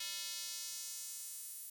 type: tone with high-pass filter sweep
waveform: square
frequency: 195.8 Hz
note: G3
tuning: 2 cents flat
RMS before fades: -45 dBFS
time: 0-1.7 s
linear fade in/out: 5 ms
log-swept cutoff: 3500 to 11000 Hz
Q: 1.3
effects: none